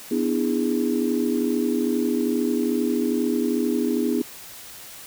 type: chord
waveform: sine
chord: E dominant seventh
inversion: second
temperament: just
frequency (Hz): 247.2 / 296.7 / 329.6 / 412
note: B3 / D4 / E4 / G#4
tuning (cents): +2 / +18 / 0 / -14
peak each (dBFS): -23 / -26 / -26 / -26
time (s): 0.11-4.22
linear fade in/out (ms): 5
effects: tanh soft clip ceiling -9 dBFS + white hiss -41 dBFS RMS until 5.06 s